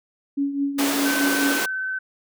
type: tone with tremolo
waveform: sine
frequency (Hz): 280.5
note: C#4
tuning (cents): +21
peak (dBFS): -18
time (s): 0.37-1.59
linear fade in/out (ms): 10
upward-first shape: triangle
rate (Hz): 4.8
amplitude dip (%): 70
type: high-pass noise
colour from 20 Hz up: pink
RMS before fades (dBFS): -25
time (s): 0.78-1.66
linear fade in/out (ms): 10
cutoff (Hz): 260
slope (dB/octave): 24
type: tone with vibrato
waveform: sine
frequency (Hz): 1529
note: G6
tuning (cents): -44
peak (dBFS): -24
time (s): 1.05-1.99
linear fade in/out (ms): 10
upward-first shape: sine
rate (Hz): 17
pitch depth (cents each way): 8
effects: none